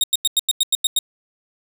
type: tone bursts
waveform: sawtooth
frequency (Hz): 3729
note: A#7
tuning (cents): 0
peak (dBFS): -11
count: 9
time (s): 0.01-0.989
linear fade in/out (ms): 2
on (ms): 27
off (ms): 92
effects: none